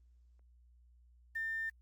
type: tone with quantisation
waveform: sine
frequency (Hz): 1800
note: A6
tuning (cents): +39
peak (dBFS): -35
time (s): 1.35-1.7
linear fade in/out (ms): 10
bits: 10
effects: added 60 Hz sine -61 dBFS peak until 1.81 s + Opus 24 kbps